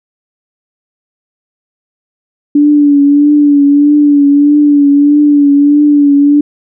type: tone with vibrato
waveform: sine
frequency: 289.2 Hz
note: D4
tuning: 27 cents flat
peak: -3 dBFS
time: 2.55-6.41 s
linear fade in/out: 5 ms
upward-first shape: triangle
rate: 1.6 Hz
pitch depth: 43 cents each way
effects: none